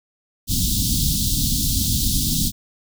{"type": "band-stop noise", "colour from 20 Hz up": "pink", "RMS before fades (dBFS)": -20, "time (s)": [0.47, 2.52], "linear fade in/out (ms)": 50, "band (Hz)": [270, 3500], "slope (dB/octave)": 48, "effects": []}